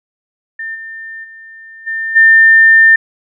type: tone with level steps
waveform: sine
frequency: 1800 Hz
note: A6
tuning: 39 cents sharp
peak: -20 / -25 / -32 / -16 / -3 dBFS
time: 0.59-2.96 s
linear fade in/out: 5 ms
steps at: 0.74 / 1.23 / 1.86 / 2.15 s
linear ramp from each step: 20 ms
effects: none